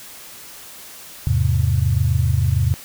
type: chord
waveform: sine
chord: E augmented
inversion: none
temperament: equal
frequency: 82.41 / 103.83 / 130.81 Hz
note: E2 / G#2 / B#2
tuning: 0 / 0 / 0 cents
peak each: -19 dBFS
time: 1.27-2.74 s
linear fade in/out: 0 ms
effects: white hiss -39 dBFS RMS until 2.84 s